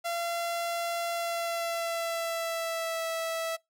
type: tone with pitch glide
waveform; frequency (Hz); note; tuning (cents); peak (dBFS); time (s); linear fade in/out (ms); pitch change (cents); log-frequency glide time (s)
sawtooth; 683 to 655.6; F5 to E5; -39 to -10; -26; 0.04-3.57; 20; -71; 1.11-3.06
effects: noise-tail reverb RT60 0.2 s tail -25 dB re dry